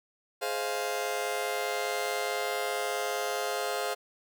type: chord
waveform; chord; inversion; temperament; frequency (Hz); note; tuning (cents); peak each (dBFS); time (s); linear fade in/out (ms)
sawtooth; F minor seventh; first; just; 419.1 / 523.8 / 628.6 / 698.5; Ab4 / C5 / Eb5 / F5; +16 / +2 / +18 / 0; -31 / -31 / -36 / -30; 0.41-3.95; 20
effects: none